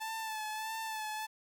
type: tone with vibrato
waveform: sawtooth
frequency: 875 Hz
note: A5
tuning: 10 cents flat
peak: -33 dBFS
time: 0-1.27 s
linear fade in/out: 20 ms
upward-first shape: sine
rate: 1.6 Hz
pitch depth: 35 cents each way
effects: 11-bit